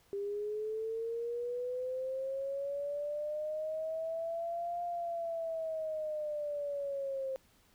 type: linear two-way sweep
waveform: sine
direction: up then down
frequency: 397.7 to 700 to 527 Hz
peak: -34 dBFS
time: 0.13-7.36 s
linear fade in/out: 0 ms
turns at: 4.83 s
effects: pink hiss -67 dBFS RMS until 7.74 s